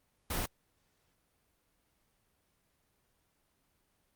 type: noise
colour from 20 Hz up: pink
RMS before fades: -34 dBFS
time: 0.3-0.46 s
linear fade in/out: 5 ms
effects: pink hiss -75 dBFS RMS until 4.15 s + Opus 32 kbps